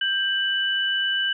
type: tone pair together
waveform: sine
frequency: 1577 / 2975 Hz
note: G6 / F#7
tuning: +10 / +9 cents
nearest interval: major seventh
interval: 1099 cents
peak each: -24 / -23 dBFS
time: 0.01-1.33 s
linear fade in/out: 5 ms
effects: none